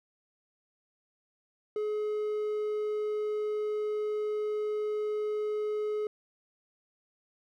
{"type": "tone", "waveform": "triangle", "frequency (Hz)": 423.6, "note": "G#4", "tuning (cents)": 34, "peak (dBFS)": -27, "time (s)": [1.76, 6.07], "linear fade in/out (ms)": 2, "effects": []}